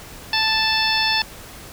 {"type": "harmonic tone", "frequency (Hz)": 880, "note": "A5", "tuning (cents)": 0, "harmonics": [1, 2, 3, 4, 5, 6], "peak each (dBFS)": [-24, -24, -24, -24, -24, -24], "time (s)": [0.33, 1.22], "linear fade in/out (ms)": 2, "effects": ["pink hiss -39 dBFS RMS until 1.72 s"]}